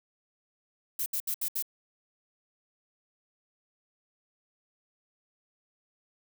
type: noise bursts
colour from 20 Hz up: violet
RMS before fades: -31 dBFS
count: 5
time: 0.99-1.625 s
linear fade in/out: 5 ms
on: 71 ms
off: 70 ms
effects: none